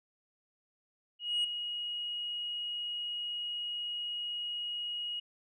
sine tone with ADSR envelope, 2891 Hz, F#7, 41 cents flat, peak -24 dBFS, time 1.19-5.2 s, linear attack 250 ms, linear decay 9 ms, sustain -10 dB, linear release 9 ms, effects tanh soft clip ceiling -26 dBFS

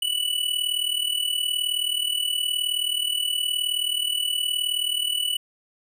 square tone with amplitude modulation, 2960 Hz, F#7, in tune, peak -20 dBFS, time 0.02-5.37 s, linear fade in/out 5 ms, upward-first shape sine, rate 39 Hz, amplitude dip 75%, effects none

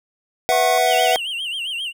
square chord, B suspended fourth, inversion none, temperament equal, 493.9 / 659.3 / 740 Hz, B4 / E5 / F#5, 0 / 0 / 0 cents, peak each -23 / -20 / -18 dBFS, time 0.49-1.16 s, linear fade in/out 0 ms
sine tone, 1088 Hz, C#6, 33 cents flat, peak -27 dBFS, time 0.52-0.78 s, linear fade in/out 0 ms
triangle tone with vibrato, 2960 Hz, F#7, in tune, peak -22 dBFS, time 0.86-1.93 s, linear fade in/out 50 ms, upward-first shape sine, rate 7.5 Hz, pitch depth 150 cents each way
effects none

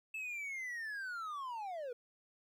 triangle linear sweep, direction down, 2637 to 466.2 Hz, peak -38 dBFS, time 0.14-1.93 s, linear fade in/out 5 ms, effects 13-bit

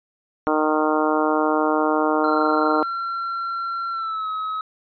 harmonic tone, 154.1 Hz, D#3, 16 cents flat, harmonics 2 / 3 / 4 / 5 / 6 / 7 / 8 / 9, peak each -22 / -24 / -25 / -26 / -27 / -27 / -28 / -29 dBFS, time 0.47-2.83 s, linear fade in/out 0 ms
triangle tone with pitch glide, 1363 to 1279.1 Hz, F6 to D#6, -43 to +47 cents, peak -22 dBFS, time 2.24-4.61 s, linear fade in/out 2 ms, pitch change -110 cents, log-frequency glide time 3.91-4.28 s
effects resampled to 11025 Hz

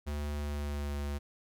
square tone with pitch glide, 73.42 to 71.83 Hz, D2 to D2, 0 to -38 cents, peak -34 dBFS, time 0.06-1.19 s, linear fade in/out 20 ms, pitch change -38 cents, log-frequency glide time 0.34-0.98 s, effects none

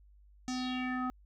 square tone with low-pass filter sweep, 253.8 Hz, B3, 47 cents sharp, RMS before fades -35 dBFS, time 0.48-1.1 s, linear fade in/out 0 ms, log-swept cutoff 6500 to 1100 Hz, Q 4.2, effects added 50 Hz sine -57 dBFS peak until 1.25 s

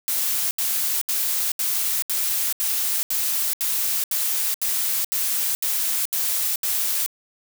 blue noise bursts, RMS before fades -23 dBFS, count 14, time 0.08-7.062 s, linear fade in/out 0 ms, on 430 ms, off 74 ms, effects none

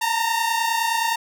sawtooth tone pair together, 902.3 / 932 Hz, A5 / A#5, +43 / -1 cents, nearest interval minor second, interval 56 cents, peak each -19 dBFS, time 0.01-1.16 s, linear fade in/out 10 ms, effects none

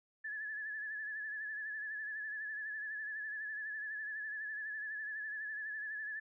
sine tone with vibrato, 1722 Hz, A6, 38 cents flat, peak -39 dBFS, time 0.24-6.2 s, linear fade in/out 10 ms, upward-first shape sine, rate 12 Hz, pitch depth 52 cents each way, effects none

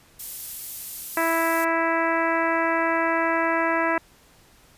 violet noise, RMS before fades -31 dBFS, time 0.19-1.65 s, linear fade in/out 10 ms
harmonic tone, 329.6 Hz, E4, in tune, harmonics 1 / 2 / 3 / 4 / 5 / 6 / 7 / 8, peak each -27 / -26 / -26 / -29 / -28 / -29 / -35 / -38 dBFS, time 1.17-3.98 s, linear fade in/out 2 ms
effects pink hiss -55 dBFS RMS until 4.77 s + resampled to 32000 Hz

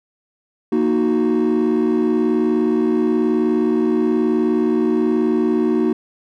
triangle chord, D# minor, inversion second, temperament equal, 233.1 / 311.1 / 370 Hz, A#3 / D#4 / F#4, 0 / 0 / 0 cents, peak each -16 dBFS, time 0.72-5.93 s, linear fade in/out 5 ms, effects tanh soft clip ceiling -8 dBFS

